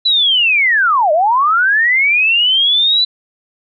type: linear two-way sweep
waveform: sine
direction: down then up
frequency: 4013 to 587.3 to 4013 Hz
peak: -9 dBFS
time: 0.05-3.05 s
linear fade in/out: 10 ms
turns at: 1.12 s
effects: none